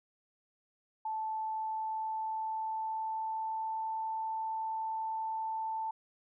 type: tone with pitch glide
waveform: sine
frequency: 876 to 885.2 Hz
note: A5 to A5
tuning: -8 to +10 cents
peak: -33 dBFS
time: 1.05-5.91 s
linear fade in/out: 5 ms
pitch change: +18 cents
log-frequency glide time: 1.4-3.91 s
effects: none